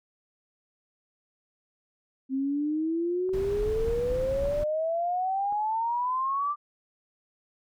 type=exponential sweep; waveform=sine; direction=up; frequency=261.6 to 1188 Hz; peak=-25 dBFS; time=2.29-6.56 s; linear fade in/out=50 ms
type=clicks; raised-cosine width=1 ms; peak=-34 / -27 / -33 dBFS; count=3; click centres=3.292 / 4.456 / 5.525 s
type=noise; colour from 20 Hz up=brown; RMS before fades=-34 dBFS; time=3.33-4.64 s; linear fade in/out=5 ms
effects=none